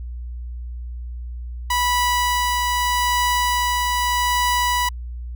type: tone with tremolo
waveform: sawtooth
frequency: 982 Hz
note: B5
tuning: 10 cents flat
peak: -13 dBFS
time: 1.7-4.89 s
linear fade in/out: 5 ms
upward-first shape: triangle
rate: 0.81 Hz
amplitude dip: 25%
effects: added 60 Hz sine -28 dBFS peak until 5.35 s